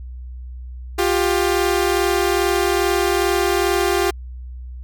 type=tone pair together; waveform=sawtooth; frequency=352.8 / 395.2 Hz; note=F4 / G4; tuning=+18 / +14 cents; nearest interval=major second; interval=196 cents; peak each=-15 dBFS; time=0.98-4.11 s; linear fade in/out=10 ms; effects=added 62 Hz sine -30 dBFS peak until 4.83 s